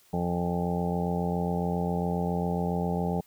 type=harmonic tone with a mistuned harmonic; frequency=87.31 Hz; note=F2; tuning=in tune; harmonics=1 / 2 / 3 / 4 / 5 / 6 / 7 / 8 / 9 / 10; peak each=-36 / -28 / -39 / -41 / -34 / -41 / -38 / -46 / -35 / -41 dBFS; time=0.13-3.21 s; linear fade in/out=5 ms; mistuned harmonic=10; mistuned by=-49 cents; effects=white hiss -61 dBFS RMS until 3.26 s